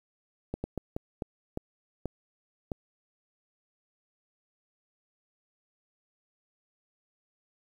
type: slowing click train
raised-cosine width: 2 ms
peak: -19 dBFS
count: 8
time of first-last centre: 0.54-2.718 s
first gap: 100 ms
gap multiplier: 1.37
effects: 9-bit